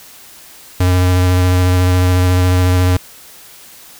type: tone with vibrato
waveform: square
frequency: 90.8 Hz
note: F#2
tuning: 32 cents flat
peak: -10 dBFS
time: 0.8-2.97 s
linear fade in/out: 5 ms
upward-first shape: sine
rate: 14 Hz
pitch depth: 14 cents each way
effects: white hiss -39 dBFS RMS until 3.99 s